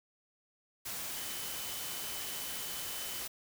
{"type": "tone in noise", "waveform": "sine", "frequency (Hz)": 3030, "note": "F#7", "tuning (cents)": 40, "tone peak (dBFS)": -48, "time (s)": [1.16, 3.22], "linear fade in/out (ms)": 10, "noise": "white", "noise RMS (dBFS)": -40, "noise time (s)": [0.85, 3.28], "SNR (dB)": -11, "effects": []}